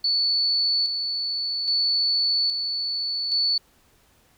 sine tone with tremolo, 4457 Hz, C#8, 9 cents sharp, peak -19 dBFS, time 0.04-3.58 s, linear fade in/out 5 ms, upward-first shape square, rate 0.61 Hz, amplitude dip 45%, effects pink hiss -60 dBFS RMS until 4.37 s

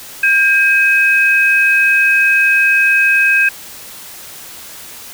sine tone pair together, 1600 / 2540 Hz, G6 / D#7, +35 / +35 cents, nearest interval minor sixth, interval 800 cents, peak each -11 dBFS, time 0.23-3.49 s, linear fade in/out 5 ms, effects white hiss -33 dBFS RMS until 5.13 s

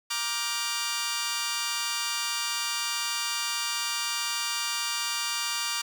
10% pulse chord, G minor seventh, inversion first, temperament just, 940.8 / 1176 / 1411.2 / 1568 Hz, Bb5 / D6 / F6 / G6, +16 / +2 / +18 / 0 cents, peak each -27 / -24 / -28 / -29 dBFS, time 0.1-5.82 s, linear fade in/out 10 ms, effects none

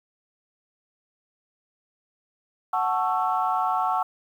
sine chord, F# minor seventh, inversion none, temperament equal with one note detuned, 740 / 880 / 1108.7 / 1329.2 Hz, F#5 / A5 / C#6 / E6, 0 / 0 / 0 / +14 cents, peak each -25 / -27 / -27 / -28 dBFS, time 2.73-4.03 s, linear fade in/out 5 ms, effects tanh soft clip ceiling -11 dBFS + 9-bit

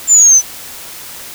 sine exponential sweep, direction down, 7260 to 6000 Hz, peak -3 dBFS, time 0.07-0.42 s, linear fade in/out 50 ms, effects white hiss -30 dBFS RMS until 1.34 s

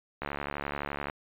click train, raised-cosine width 0.5 ms, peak -18 dBFS, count 64, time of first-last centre 0.22-1.099 s, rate 71.7 Hz, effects resampled to 8000 Hz

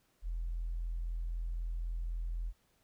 sine tone, 41.94 Hz, E1, 31 cents sharp, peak -33 dBFS, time 0.22-2.53 s, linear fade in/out 50 ms, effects tanh soft clip ceiling -30 dBFS + pink hiss -73 dBFS RMS until 2.83 s

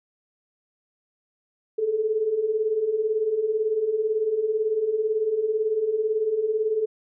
sine beating tone pair, 420.1 / 438.1 Hz, G#4 / A4, +20 / -7 cents, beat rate 18 Hz, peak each -28 / -22 dBFS, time 1.78-6.86 s, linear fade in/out 10 ms, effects none

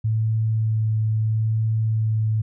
sine tone with vibrato, 110 Hz, A2, in tune, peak -18 dBFS, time 0.04-2.42 s, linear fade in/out 10 ms, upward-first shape sine, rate 0.76 Hz, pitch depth 11 cents each way, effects none

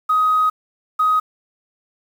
sine tone bursts at uneven times, 1257 Hz, D#6, 17 cents sharp, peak -12 dBFS, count 2, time 0.09-0.5 / 0.99-1.2 s, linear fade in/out 10 ms, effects tanh soft clip ceiling -9 dBFS + 7-bit

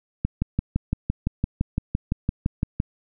click train, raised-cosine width 5 ms, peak -9 dBFS, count 16, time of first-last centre 0.25-2.801 s, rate 5.88 Hz, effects none

